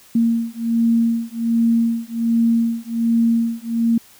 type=beating tone pair; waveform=sine; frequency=230 / 231.3 Hz; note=A#3 / A#3; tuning=-23 / -13 cents; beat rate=1.3 Hz; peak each=-18 dBFS; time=0.15-3.98 s; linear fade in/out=5 ms; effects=white hiss -48 dBFS RMS until 4.19 s